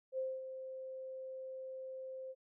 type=tone with ADSR envelope; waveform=sine; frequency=523.3 Hz; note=C5; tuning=in tune; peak=-34 dBFS; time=0.12-2.35 s; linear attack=61 ms; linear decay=230 ms; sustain=-9 dB; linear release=43 ms; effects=none